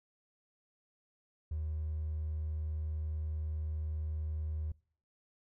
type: tone with hard clipping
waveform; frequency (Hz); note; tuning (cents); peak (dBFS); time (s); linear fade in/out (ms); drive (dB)
triangle; 77.6; D#2; -4; -34; 1.51-4.72; 5; 3
effects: noise-tail reverb RT60 0.5 s tail -24 dB re dry